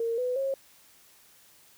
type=tone with pitch steps; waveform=sine; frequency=460.7 / 499.5 / 541.6 Hz; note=A#4 / B4 / C#5; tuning=-20 / +20 / -40 cents; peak=-26 dBFS; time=0-0.54 s; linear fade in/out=2 ms; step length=180 ms; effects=white hiss -58 dBFS RMS until 1.77 s